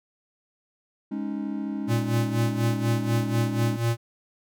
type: chord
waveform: triangle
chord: Ab suspended fourth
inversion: none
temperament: equal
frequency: 207.7 / 277.2 / 311.1 Hz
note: Ab3 / Db4 / Eb4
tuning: 0 / 0 / 0 cents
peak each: -29 / -30 / -32 dBFS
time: 1.11-3.77 s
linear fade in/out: 10 ms
type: tone with tremolo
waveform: square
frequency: 116.54 Hz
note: A#2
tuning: in tune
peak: -21 dBFS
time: 1.87-3.97 s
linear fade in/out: 50 ms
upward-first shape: sine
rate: 4.1 Hz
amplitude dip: 70%
effects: none